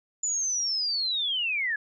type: linear sweep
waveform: sine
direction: down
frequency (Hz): 7040 to 1661.2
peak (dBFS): -25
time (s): 0.23-1.76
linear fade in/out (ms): 5
effects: none